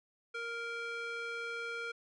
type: tone with band-pass filter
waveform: square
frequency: 466.2 Hz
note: A#4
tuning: in tune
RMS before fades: -40 dBFS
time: 0.34-1.92 s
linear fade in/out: 10 ms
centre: 1800 Hz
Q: 1.7
effects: resampled to 24000 Hz